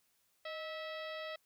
harmonic tone with a mistuned harmonic, 650 Hz, E5, 24 cents flat, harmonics 1 / 2 / 3 / 4 / 5 / 6 / 7 / 8, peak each -43 / -49 / -48 / -53 / -52 / -53 / -60 / -60 dBFS, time 0.45-1.36 s, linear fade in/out 5 ms, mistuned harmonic 1, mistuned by -70 cents, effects white hiss -75 dBFS RMS until 1.45 s

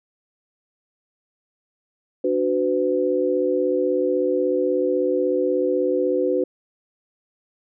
sine chord, B minor, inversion first, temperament equal with one note detuned, 293.7 / 370 / 503.7 Hz, D4 / F#4 / B4, 0 / 0 / +34 cents, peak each -25 / -22 / -21 dBFS, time 2.24-6.44 s, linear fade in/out 5 ms, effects none

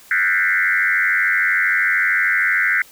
sine tone with frequency modulation, 1785 Hz, A6, 24 cents sharp, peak -14 dBFS, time 0.11-2.82 s, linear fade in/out 2 ms, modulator 93.1 Hz, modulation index 3.7, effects white hiss -46 dBFS RMS until 2.91 s

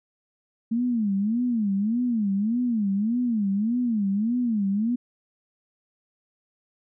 sine tone with vibrato, 220 Hz, A3, in tune, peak -21 dBFS, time 0.71-4.96 s, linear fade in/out 10 ms, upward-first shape sine, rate 1.7 Hz, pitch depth 210 cents each way, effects none

